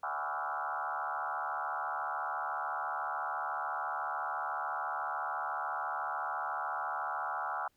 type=tone with frequency modulation; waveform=sine; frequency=1072 Hz; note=C6; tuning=42 cents sharp; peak=-33 dBFS; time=0.03-7.68 s; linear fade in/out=5 ms; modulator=74 Hz; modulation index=5; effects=pink hiss -74 dBFS RMS until 7.76 s